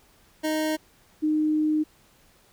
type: tone pair in turn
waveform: 25% pulse / sine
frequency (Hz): 311.1 / 307.2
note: D#4 / D#4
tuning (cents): 0 / -22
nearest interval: unison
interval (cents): 22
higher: first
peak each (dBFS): -20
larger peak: neither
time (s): 0.43-0.77 / 1.22-1.84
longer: second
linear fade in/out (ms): 20
effects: pink hiss -59 dBFS RMS until 2.52 s